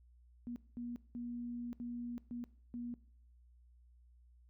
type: tone bursts at uneven times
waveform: sine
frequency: 240 Hz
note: B3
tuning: 49 cents flat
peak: -40 dBFS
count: 6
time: 0.47-0.56 / 0.77-0.96 / 1.15-1.73 / 1.8-2.18 / 2.31-2.44 / 2.74-2.94 s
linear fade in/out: 0 ms
effects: noise-tail reverb RT60 0.6 s tail -20 dB re dry + added 60 Hz sine -61 dBFS peak until 4.49 s